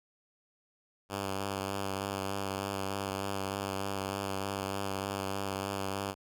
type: tone with vibrato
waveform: 5% pulse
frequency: 98 Hz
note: G2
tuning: in tune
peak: -22 dBFS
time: 1.09-6.15 s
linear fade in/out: 50 ms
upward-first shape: sine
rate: 3.3 Hz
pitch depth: 23 cents each way
effects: none